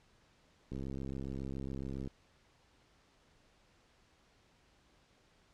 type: click train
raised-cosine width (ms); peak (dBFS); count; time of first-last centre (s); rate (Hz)
3; -29; 92; 0.72-2.074; 67.2
effects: pink hiss -68 dBFS RMS until 5.53 s + low-pass 6000 Hz 12 dB/octave